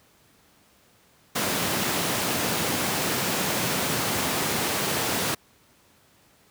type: high-pass noise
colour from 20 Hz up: pink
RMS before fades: -26 dBFS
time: 1.35-5.35 s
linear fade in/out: 10 ms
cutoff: 130 Hz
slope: 12 dB/octave
effects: pink hiss -59 dBFS RMS until 6.5 s + high-pass 80 Hz 12 dB/octave